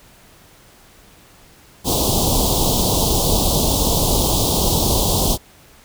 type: band-stop noise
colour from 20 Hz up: pink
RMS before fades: -17 dBFS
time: 1.84-5.38 s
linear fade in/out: 50 ms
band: 1000 to 3200 Hz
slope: 48 dB/octave
effects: pink hiss -48 dBFS RMS until 5.84 s